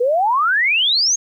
sine exponential sweep, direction up, 466.2 to 6640 Hz, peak -13 dBFS, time 0-1.16 s, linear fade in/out 10 ms, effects 9-bit

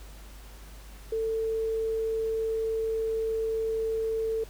sine tone, 446.1 Hz, A4, 24 cents sharp, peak -26 dBFS, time 1.12-4.44 s, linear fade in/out 5 ms, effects added 50 Hz sine -44 dBFS peak until 4.49 s + pink hiss -52 dBFS RMS until 4.49 s

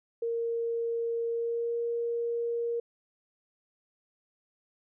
sine tone with pitch glide, 463.9 to 469 Hz, A#4 to A#4, -8 to +11 cents, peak -28 dBFS, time 0.22-2.8 s, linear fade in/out 5 ms, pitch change +19 cents, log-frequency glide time 1.29-1.76 s, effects none

